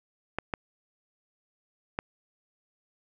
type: clicks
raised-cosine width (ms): 0.5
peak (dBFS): -14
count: 3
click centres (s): 0.386 / 0.538 / 1.989
effects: none